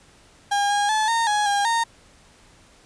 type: tone with pitch steps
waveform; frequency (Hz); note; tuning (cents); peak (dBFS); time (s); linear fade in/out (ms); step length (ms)
35% pulse; 810 / 817 / 865 / 919 / 835 / 809 / 922; G#5 / G#5 / A5 / A#5 / G#5 / G#5 / A#5; -43 / -29 / -30 / -25 / +9 / -46 / -19; -17; 0.51-1.84; 10; 190
effects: pink hiss -53 dBFS RMS until 2.85 s + resampled to 22050 Hz